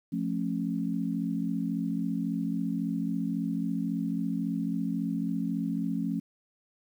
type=chord; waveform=sine; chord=F augmented; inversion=none; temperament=just; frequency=174.61 / 218.3 / 272.8 Hz; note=F3 / A3 / C#4; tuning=0 / -13 / -28 cents; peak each=-32 dBFS; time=0.12-6.2 s; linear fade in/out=10 ms; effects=10-bit